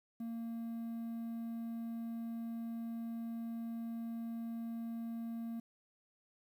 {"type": "tone with quantisation", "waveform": "triangle", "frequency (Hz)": 230, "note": "A#3", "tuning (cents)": -23, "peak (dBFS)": -37, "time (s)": [0.2, 5.6], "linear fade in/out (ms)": 5, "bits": 11, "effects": []}